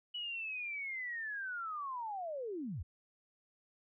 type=linear sweep; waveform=sine; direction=down; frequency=2960 to 60.7 Hz; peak=-38 dBFS; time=0.14-2.83 s; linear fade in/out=10 ms; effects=none